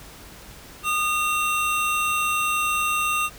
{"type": "tone pair together", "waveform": "square", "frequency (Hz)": [1224.8, 2725], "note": ["D#6", "F7"], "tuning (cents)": [-28, -43], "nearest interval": "octave + major second", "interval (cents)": 1385, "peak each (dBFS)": [-24, -25], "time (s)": [0.83, 3.3], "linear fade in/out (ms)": 50, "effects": ["added 50 Hz sine -51 dBFS peak until 3.38 s", "pink hiss -44 dBFS RMS until 3.38 s"]}